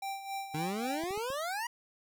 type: tone with tremolo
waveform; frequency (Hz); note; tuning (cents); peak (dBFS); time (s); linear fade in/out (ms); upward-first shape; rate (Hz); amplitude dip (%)
square; 784; G5; 0; -35; 0.02-1.04; 5; sine; 3.7; 65
type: exponential sweep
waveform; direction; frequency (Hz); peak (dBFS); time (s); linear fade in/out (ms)
25% pulse; up; 146.83 to 978; -30; 0.54-1.67; 5
type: clicks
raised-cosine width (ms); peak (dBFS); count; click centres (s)
3; -35; 4; 1.037 / 1.108 / 1.176 / 1.303
effects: none